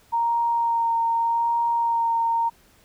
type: tone with vibrato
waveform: sine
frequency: 928 Hz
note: A#5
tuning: 8 cents flat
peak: -19 dBFS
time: 0.12-2.5 s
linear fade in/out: 20 ms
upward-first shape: sine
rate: 0.83 Hz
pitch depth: 14 cents each way
effects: pink hiss -57 dBFS RMS until 2.84 s